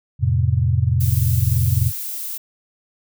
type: chord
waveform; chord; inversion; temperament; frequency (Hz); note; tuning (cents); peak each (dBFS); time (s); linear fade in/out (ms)
sine; F major; none; equal with one note detuned; 87.31 / 110.64 / 130.81; F2 / A2 / C3; 0 / +10 / 0; -19; 0.19-1.92; 50
type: noise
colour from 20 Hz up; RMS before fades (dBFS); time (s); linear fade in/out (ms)
violet; -28; 1-2.38; 10
effects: none